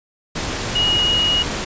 sine tone in noise, 2890 Hz, F#7, 41 cents flat, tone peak -15 dBFS, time 0.75-1.43 s, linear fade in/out 10 ms, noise pink, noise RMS -24 dBFS, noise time 0.35-1.65 s, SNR +6 dB, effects resampled to 16000 Hz

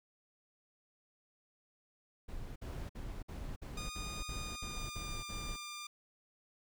brown noise bursts, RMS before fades -43 dBFS, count 10, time 2.28-5.566 s, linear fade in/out 10 ms, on 280 ms, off 54 ms
10% pulse tone with pitch glide, 1228 to 1196.5 Hz, D#6 to D6, -23 to +32 cents, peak -35 dBFS, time 3.77-5.87 s, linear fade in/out 5 ms, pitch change -45 cents, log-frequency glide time 4.38-5.22 s
effects none

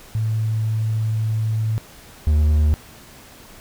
sine / triangle tone pair in turn, 110 / 75.81 Hz, A2 / D#2, 0 / -44 cents, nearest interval tritone, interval 644 cents, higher first, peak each -18 / -11 dBFS, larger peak second, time 0.15-1.78 / 2.27-2.74 s, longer first, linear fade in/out 0 ms, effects pink hiss -44 dBFS RMS until 3.6 s

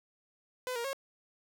sawtooth tone with pitch steps, 505 / 470.2 / 545 Hz, B4 / A#4 / C#5, +39 / +15 / -29 cents, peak -30 dBFS, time 0.67-0.931 s, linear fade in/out 0 ms, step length 87 ms, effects none

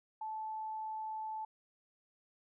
sine tone, 872 Hz, A5, 16 cents flat, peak -38 dBFS, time 0.21-1.45 s, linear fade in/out 5 ms, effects none

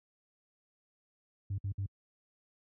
sine tone bursts, 98.1 Hz, G2, 2 cents sharp, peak -30 dBFS, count 3, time 1.5-1.861 s, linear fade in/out 5 ms, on 81 ms, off 59 ms, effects tanh soft clip ceiling -29 dBFS + high-pass 60 Hz 12 dB/octave

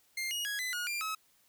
sawtooth tone with pitch steps, 2109 / 2882 / 1662 / 2011 / 1442 / 2386 / 1285 Hz, C7 / F#7 / G#6 / B6 / F#6 / D7 / E6, +13 / -46 / +1 / +31 / -45 / +27 / -45 cents, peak -30 dBFS, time 0.17-1.15 s, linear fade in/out 5 ms, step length 140 ms, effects white hiss -68 dBFS RMS until 1.48 s

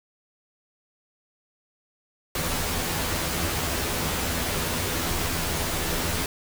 pink noise with comb filter, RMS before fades -27 dBFS, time 2.35-6.26 s, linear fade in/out 2 ms, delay 12 ms, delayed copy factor +0.6, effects none

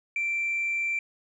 sine tone with frequency modulation, 2349 Hz, D7, in tune, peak -24 dBFS, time 0.16-0.99 s, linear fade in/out 2 ms, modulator 63.8 Hz, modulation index 0.22, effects tanh soft clip ceiling -22 dBFS

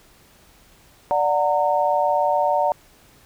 sine chord, D augmented, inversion none, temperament just, 587.3 / 734.2 / 917.7 Hz, D5 / F#5 / A#5, 0 / -14 / -27 cents, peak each -21 dBFS, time 1.11-2.72 s, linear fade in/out 0 ms, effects pink hiss -53 dBFS RMS until 3.25 s

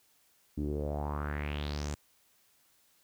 sawtooth tone with low-pass filter sweep, 73.42 Hz, D2, in tune, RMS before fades -35 dBFS, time 0.57-1.95 s, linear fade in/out 10 ms, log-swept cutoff 270 to 7800 Hz, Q 4.3, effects white hiss -68 dBFS RMS until 3.03 s

